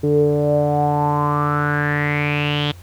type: tone with low-pass filter sweep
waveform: sawtooth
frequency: 146.83 Hz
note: D3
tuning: in tune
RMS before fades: -18 dBFS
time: 0.03-2.72 s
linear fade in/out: 10 ms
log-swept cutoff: 390 to 3400 Hz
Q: 7.9
effects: added 88 Hz sine -38 dBFS peak until 2.82 s + pink hiss -48 dBFS RMS until 2.82 s